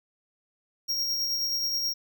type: tone with tremolo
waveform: square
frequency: 5588 Hz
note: F8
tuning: in tune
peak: -25 dBFS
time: 0.88-1.94 s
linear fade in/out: 20 ms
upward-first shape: triangle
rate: 9.4 Hz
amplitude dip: 35%
effects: 11-bit